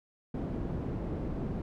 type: low-pass noise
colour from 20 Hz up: white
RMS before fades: -35 dBFS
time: 0.34-1.62 s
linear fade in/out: 5 ms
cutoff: 260 Hz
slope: 12 dB/octave
effects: none